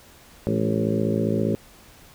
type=harmonic tone with a mistuned harmonic; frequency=55 Hz; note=A1; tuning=in tune; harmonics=2 / 3 / 4 / 5 / 6 / 7 / 8 / 9 / 10; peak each=-28 / -29 / -25 / -30 / -31 / -28 / -30 / -35 / -31 dBFS; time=0.47-1.55 s; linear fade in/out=0 ms; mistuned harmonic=4; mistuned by=-58 cents; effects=pink hiss -50 dBFS RMS until 2.14 s